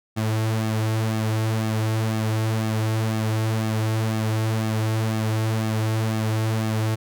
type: tone with flanger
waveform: sawtooth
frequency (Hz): 110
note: A2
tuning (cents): 0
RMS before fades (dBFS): -23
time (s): 0.16-6.96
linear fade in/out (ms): 20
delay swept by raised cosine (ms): 2 to 5.1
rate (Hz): 2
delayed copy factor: -0.65
effects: none